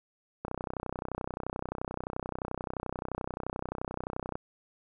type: click train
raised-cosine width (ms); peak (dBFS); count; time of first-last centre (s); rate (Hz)
1; -20; 124; 0.45-4.355; 31.5
effects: none